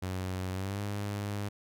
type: tone with pitch glide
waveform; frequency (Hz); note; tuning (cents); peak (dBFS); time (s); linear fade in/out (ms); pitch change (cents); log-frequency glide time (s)
sawtooth; 93 to 102; F#2 to G#2; +9 to -31; -29; 0.02-1.49; 10; +160; 0.53-0.81
effects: none